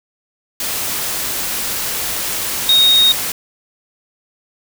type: tone in noise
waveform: sine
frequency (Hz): 3731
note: A#7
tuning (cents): +1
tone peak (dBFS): -8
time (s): 2.69-3.12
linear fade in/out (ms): 2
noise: white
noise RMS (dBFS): -21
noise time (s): 0.6-3.32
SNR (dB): +10
effects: none